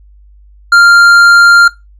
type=tone with tanh clipping; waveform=sine; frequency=1395 Hz; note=F6; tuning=2 cents flat; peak=-3 dBFS; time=0.72-1.68 s; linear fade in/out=5 ms; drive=10 dB; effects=noise-tail reverb RT60 0.2 s tail -19 dB re dry + added 50 Hz sine -37 dBFS peak until 1.99 s